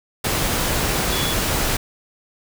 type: tone in noise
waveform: sine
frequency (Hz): 3401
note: G#7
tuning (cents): +40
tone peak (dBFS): -27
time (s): 1.12-1.34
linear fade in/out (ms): 5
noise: pink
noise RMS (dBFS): -21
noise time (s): 0.24-1.77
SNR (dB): -9
effects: none